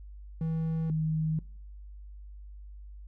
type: tone pair in turn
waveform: triangle / sine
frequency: 161.4 / 157.53 Hz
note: E3 / D#3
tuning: -36 / +22 cents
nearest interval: unison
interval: 42 cents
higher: first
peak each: -26 dBFS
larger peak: neither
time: 0.41-0.9 / 0.9-1.39 s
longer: neither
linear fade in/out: 2 ms
effects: noise-tail reverb RT60 0.5 s tail -23 dB re dry + added 50 Hz sine -43 dBFS peak until 3.07 s